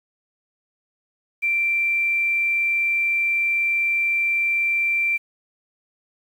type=tone with quantisation; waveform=sine; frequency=2353 Hz; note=D7; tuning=3 cents sharp; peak=-18 dBFS; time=1.42-5.18 s; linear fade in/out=20 ms; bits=8; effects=none